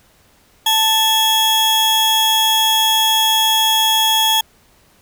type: tone pair together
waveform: 40% pulse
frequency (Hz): 880 / 3322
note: A5 / G#7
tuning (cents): 0 / 0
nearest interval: octave + major seventh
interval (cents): 2300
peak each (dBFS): -16 / -13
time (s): 0.66-4.41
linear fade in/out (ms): 5
effects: pink hiss -53 dBFS RMS until 5.01 s